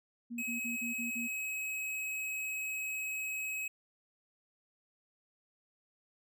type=tone bursts; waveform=sine; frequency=236.7 Hz; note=A#3; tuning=27 cents sharp; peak=-38 dBFS; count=6; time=0.3-1.28 s; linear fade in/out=20 ms; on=130 ms; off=40 ms
type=tone; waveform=square; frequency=2554 Hz; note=D#7; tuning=45 cents sharp; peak=-36 dBFS; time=0.38-3.68 s; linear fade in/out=5 ms
effects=none